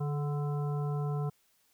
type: harmonic tone with a mistuned harmonic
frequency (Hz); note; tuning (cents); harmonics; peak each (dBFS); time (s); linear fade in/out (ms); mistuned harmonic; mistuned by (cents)
146.83; D3; 0; 1 / 3 / 5 / 7 / 9; -30 / -40 / -44 / -47 / -49; 0-1.3; 10; 3; -36
effects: white hiss -70 dBFS RMS until 1.73 s